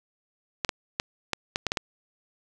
clicks, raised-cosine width 0.2 ms, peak -8 dBFS, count 8, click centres 0.648 / 0.692 / 0.999 / 1.333 / 1.559 / 1.667 / 1.719 / 1.772 s, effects none

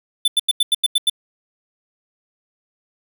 square tone bursts, 3520 Hz, A7, in tune, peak -13 dBFS, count 8, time 0.25-1.098 s, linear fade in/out 5 ms, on 29 ms, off 88 ms, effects none

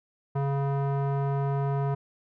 square tone with low-pass filter, 139.2 Hz, C#3, 8 cents sharp, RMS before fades -27 dBFS, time 0.35-1.95 s, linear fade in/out 10 ms, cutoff 1000 Hz, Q 1.6, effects none

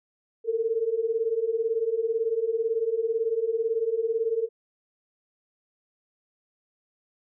sine beating tone pair, 440 / 458 Hz, A4 / A#4, 0 / -31 cents, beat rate 18 Hz, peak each -28 / -25 dBFS, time 0.44-4.49 s, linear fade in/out 50 ms, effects none

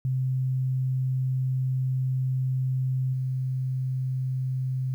sine tone with level steps, 130 Hz, C3, 11 cents flat, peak -23 / -25 dBFS, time 0.05-4.94 s, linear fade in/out 0 ms, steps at 3.13 s, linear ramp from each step 5 ms, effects 10-bit

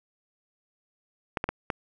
clicks, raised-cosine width 0.5 ms, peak -12 dBFS, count 4, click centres 1.372 / 1.441 / 1.49 / 1.702 s, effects none

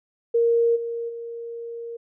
sine tone with level steps, 466.2 Hz, A#4, in tune, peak -16 / -26 / -31 dBFS, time 0.34-1.97 s, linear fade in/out 10 ms, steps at 0.75 / 1.08 s, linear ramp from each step 20 ms, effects none

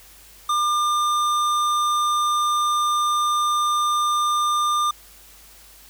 sine tone with hard clipping, 1200 Hz, D6, 37 cents sharp, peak -20 dBFS, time 0.49-4.91 s, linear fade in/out 5 ms, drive 14 dB, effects added 50 Hz sine -53 dBFS peak until 5.89 s + white hiss -48 dBFS RMS until 5.89 s

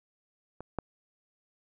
clicks, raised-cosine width 1 ms, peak -27 / -17 dBFS, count 2, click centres 0.606 / 0.787 s, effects none

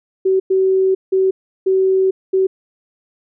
sine tone bursts at uneven times, 380 Hz, F#4, 46 cents sharp, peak -11 dBFS, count 5, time 0.25-0.4 / 0.5-0.95 / 1.12-1.31 / 1.66-2.11 / 2.33-2.47 s, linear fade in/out 10 ms, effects none

